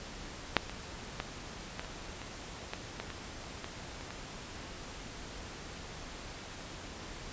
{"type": "clicks", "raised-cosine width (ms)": 0.3, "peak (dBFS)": [-6, -23, -18, -21, -28, -26, -19, -20, -25, -23, -30, -26], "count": 12, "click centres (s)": [0.567, 0.696, 1.201, 1.795, 1.847, 2.217, 2.735, 3, 3.103, 3.644, 4.01, 4.106], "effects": ["pink hiss -45 dBFS RMS until 7.32 s", "resampled to 16000 Hz"]}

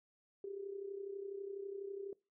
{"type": "tone with amplitude modulation", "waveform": "sine", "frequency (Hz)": 396, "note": "G4", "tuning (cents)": 18, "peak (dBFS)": -39, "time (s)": [0.44, 2.13], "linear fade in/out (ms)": 2, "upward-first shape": "sine", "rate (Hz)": 32.1, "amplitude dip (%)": 70, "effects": ["noise-tail reverb RT60 0.3 s tail -24 dB re dry"]}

